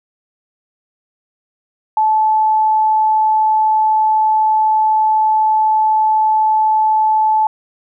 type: tone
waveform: sine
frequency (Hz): 868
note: A5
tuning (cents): -24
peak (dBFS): -10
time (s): 1.97-7.47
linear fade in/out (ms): 2
effects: none